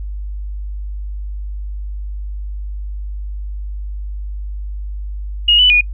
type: tone with pitch steps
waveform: sine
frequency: 2870 / 2984 / 2453 Hz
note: F7 / F#7 / D#7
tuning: +47 / +14 / -25 cents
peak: -7 dBFS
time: 5.48-5.81 s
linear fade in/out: 5 ms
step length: 110 ms
effects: noise-tail reverb RT60 0.1 s tail -26 dB re dry + added 50 Hz sine -22 dBFS peak until 5.93 s